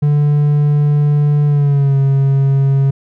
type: tone with pitch glide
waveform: triangle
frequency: 146.83 to 137 Hz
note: D3 to C#3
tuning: 0 to -20 cents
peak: -7 dBFS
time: 0.02-2.91 s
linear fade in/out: 10 ms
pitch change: -120 cents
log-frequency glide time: 1.46-1.97 s
effects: none